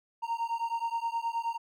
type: beating tone pair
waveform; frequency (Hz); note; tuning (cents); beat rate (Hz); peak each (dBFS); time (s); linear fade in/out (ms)
triangle; 920 / 929.5; A#5 / A#5; -23 / -5; 9.5; -31; 0.22-1.58; 20
effects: none